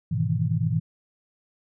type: chord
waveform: sine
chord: E major seventh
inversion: first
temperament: equal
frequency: 103.83 / 123.47 / 155.56 / 164.81 Hz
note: G#2 / B2 / D#3 / E3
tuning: 0 / 0 / 0 / 0 cents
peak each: -27 dBFS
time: 0.11-0.8 s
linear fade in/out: 10 ms
effects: none